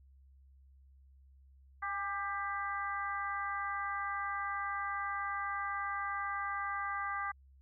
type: harmonic tone with a mistuned harmonic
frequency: 396.4 Hz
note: G4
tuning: 19 cents sharp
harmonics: 2 / 3 / 4 / 5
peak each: -42 / -37 / -41 / -43 dBFS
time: 1.82-7.32 s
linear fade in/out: 10 ms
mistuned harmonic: 2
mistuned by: +32 cents
effects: added 67 Hz sine -58 dBFS peak until 7.61 s